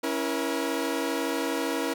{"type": "chord", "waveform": "sawtooth", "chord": "A# diminished", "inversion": "first", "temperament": "equal with one note detuned", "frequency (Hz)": [277.2, 329.6, 476.5], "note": ["C#4", "E4", "A#4"], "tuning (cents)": [0, 0, 38], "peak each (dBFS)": -27, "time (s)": [0.03, 1.94], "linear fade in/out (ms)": 10, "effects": []}